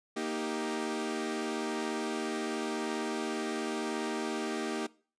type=chord; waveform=sawtooth; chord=Eb major; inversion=second; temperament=equal; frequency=233.1 / 311.1 / 392 Hz; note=Bb3 / Eb4 / G4; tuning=0 / 0 / 0 cents; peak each=-33 dBFS; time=0.16-4.87 s; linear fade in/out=10 ms; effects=noise-tail reverb RT60 0.4 s tail -21 dB re dry + resampled to 22050 Hz